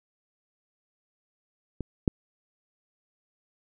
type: clicks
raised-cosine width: 3 ms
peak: -19 / -8 dBFS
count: 2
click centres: 1.807 / 2.078 s
effects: none